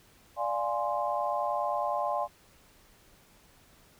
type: chord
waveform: sine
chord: D half-diminished seventh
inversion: none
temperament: equal with one note detuned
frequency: 589 / 698.5 / 830.6 / 1046.5 Hz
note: D5 / F5 / Ab5 / C6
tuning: +5 / 0 / 0 / 0 cents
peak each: -33 dBFS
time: 0.36-2.28 s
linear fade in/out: 50 ms
effects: pink hiss -60 dBFS RMS until 3.99 s